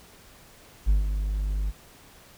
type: tone with ADSR envelope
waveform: triangle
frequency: 50.5 Hz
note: G#1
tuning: 48 cents flat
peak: -13 dBFS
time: 0.86-1.72 s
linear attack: 33 ms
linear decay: 140 ms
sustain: -9 dB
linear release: 30 ms
effects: tanh soft clip ceiling -11 dBFS + pink hiss -52 dBFS RMS until 2.37 s